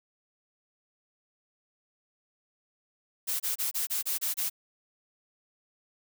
blue noise bursts, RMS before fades -30 dBFS, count 8, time 3.27-4.499 s, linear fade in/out 20 ms, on 130 ms, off 27 ms, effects none

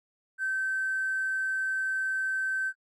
triangle tone with hard clipping, 1545 Hz, G6, 26 cents flat, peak -27 dBFS, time 0.38-2.73 s, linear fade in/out 50 ms, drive 3 dB, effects AAC 32 kbps

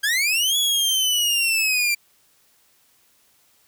sawtooth linear two-way sweep, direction up then down, 1591 to 3400 to 2349 Hz, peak -15 dBFS, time 0.03-1.95 s, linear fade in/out 10 ms, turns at 0.57 s, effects white hiss -60 dBFS RMS until 3.67 s

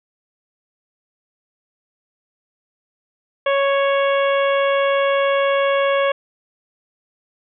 harmonic tone, 554.4 Hz, C#5, in tune, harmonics 1 / 2 / 3 / 4 / 5 / 6, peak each -16 / -22 / -26 / -28 / -30 / -32 dBFS, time 3.46-6.12 s, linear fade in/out 5 ms, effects none

